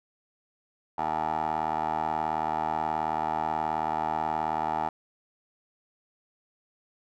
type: tone with band-pass filter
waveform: 15% pulse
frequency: 78.6 Hz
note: D#2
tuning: 18 cents sharp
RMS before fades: -29 dBFS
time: 0.98-4.89 s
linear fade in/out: 5 ms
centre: 870 Hz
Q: 4.7
effects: none